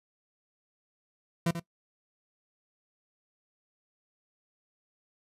40% pulse tone with echo, 168.7 Hz, E3, 40 cents sharp, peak -23 dBFS, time 1.46-1.51 s, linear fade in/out 5 ms, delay 88 ms, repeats 1, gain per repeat -9 dB, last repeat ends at 1.598 s, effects noise-tail reverb RT60 0.1 s tail -19 dB re dry + resampled to 32000 Hz

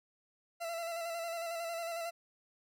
40% pulse tone with vibrato, 672 Hz, E5, 33 cents sharp, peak -36 dBFS, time 0.6-2.11 s, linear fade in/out 20 ms, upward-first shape square, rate 11 Hz, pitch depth 28 cents each way, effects none

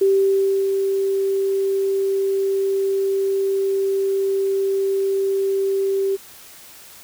sine tone with ADSR envelope, 390 Hz, G4, 9 cents flat, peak -12 dBFS, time 0.01-6.17 s, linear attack 7 ms, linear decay 650 ms, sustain -5 dB, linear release 24 ms, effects white hiss -43 dBFS RMS until 7.03 s

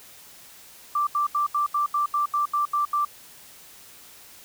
sine tone bursts, 1174.7 Hz, D6, in tune, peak -20 dBFS, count 11, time 0.95-3.05 s, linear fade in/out 5 ms, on 120 ms, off 78 ms, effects white hiss -48 dBFS RMS until 4.44 s

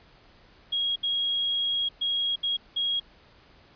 sine tone bursts at uneven times, 3290 Hz, G#7, 17 cents flat, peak -24 dBFS, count 5, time 0.72-0.96 / 1.03-1.89 / 2.01-2.36 / 2.43-2.57 / 2.76-3 s, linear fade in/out 10 ms, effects pink hiss -56 dBFS RMS until 3.75 s + resampled to 11025 Hz

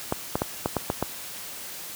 clicks, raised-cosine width 1 ms, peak -9 dBFS, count 7, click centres 0.124 / 0.355 / 0.419 / 0.659 / 0.767 / 0.901 / 1.026 s, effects white hiss -38 dBFS RMS until 1.95 s + high-pass 60 Hz 12 dB/octave

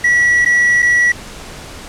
triangle tone with dropouts, 1938 Hz, B6, 33 cents flat, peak -7 dBFS, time 0.04-1.12 s, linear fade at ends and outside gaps 5 ms, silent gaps 0.449-0.459 / 0.822-0.826 s, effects pink hiss -32 dBFS RMS until 1.88 s + low-pass 9000 Hz 12 dB/octave

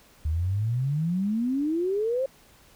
sine exponential sweep, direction up, 74 to 545 Hz, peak -23 dBFS, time 0.25-2.26 s, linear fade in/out 5 ms, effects pink hiss -56 dBFS RMS until 2.75 s

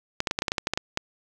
clicks, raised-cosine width 0.2 ms, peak -7 dBFS, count 12, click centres 0.204 / 0.272 / 0.311 / 0.389 / 0.421 / 0.482 / 0.519 / 0.582 / 0.671 / 0.736 / 0.775 / 0.974 s, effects none

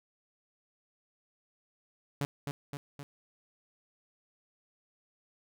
sawtooth tone with echo, 142.7 Hz, D3, 49 cents flat, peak -26 dBFS, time 2.21-2.25 s, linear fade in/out 0 ms, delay 260 ms, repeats 3, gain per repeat -4 dB, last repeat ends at 3.03 s, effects none

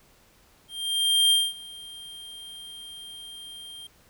square tone with ADSR envelope, 3189 Hz, G7, 29 cents sharp, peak -17 dBFS, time 0.68-3.87 s, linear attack 630 ms, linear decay 220 ms, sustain -23 dB, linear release 4 ms, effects pink hiss -59 dBFS RMS until 4.09 s

